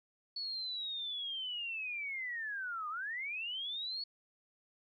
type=linear two-way sweep; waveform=sine; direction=down then up; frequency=4435 to 1191 to 4435 Hz; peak=-37 dBFS; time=0.36-4.04 s; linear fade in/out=5 ms; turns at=2.89 s; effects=13-bit